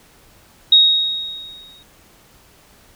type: tone with exponential decay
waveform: sine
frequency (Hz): 3763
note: A#7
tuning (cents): +16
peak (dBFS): -5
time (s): 0.72-1.83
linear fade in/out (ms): 5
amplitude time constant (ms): 240
effects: pink hiss -50 dBFS RMS until 2.95 s